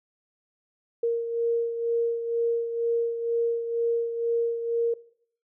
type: beating tone pair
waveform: sine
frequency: 465.4 / 467.5 Hz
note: A#4 / A#4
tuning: -3 / +5 cents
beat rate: 2.1 Hz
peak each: -24 / -31 dBFS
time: 1.03-4.94 s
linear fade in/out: 5 ms
effects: noise-tail reverb RT60 0.6 s tail -20 dB re dry